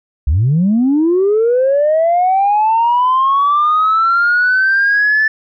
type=linear sweep; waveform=sine; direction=up; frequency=61.74 to 1760 Hz; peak=-8 dBFS; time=0.27-5.28 s; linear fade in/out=5 ms; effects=tanh soft clip ceiling -6 dBFS